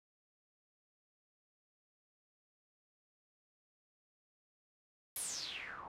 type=noise with low-pass filter sweep; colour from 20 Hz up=white; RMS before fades=-44 dBFS; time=5.16-5.88 s; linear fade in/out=2 ms; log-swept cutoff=12000 to 870 Hz; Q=7.5; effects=none